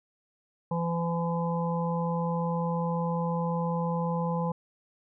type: harmonic tone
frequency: 169.1 Hz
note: E3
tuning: 44 cents sharp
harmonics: 1 / 3 / 5 / 6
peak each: -28 / -33 / -35 / -36 dBFS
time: 0.71-4.52 s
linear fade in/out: 5 ms
effects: none